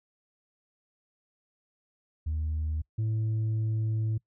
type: tone pair in turn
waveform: sine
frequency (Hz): 77.78 / 110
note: D#2 / A2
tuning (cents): 0 / 0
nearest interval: tritone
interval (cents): 600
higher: second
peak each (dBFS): -26 / -23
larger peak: second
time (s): 2.26-2.82 / 2.98-4.18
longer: second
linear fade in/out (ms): 10
effects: noise-tail reverb RT60 0.1 s tail -25 dB re dry + tanh soft clip ceiling -25 dBFS